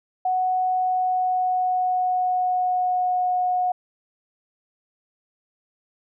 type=tone with pitch glide; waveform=sine; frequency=740 to 728.1 Hz; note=F#5 to F#5; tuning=0 to -28 cents; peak=-19 dBFS; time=0.25-3.72 s; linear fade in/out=5 ms; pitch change=-28 cents; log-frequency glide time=0.62-3.32 s; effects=none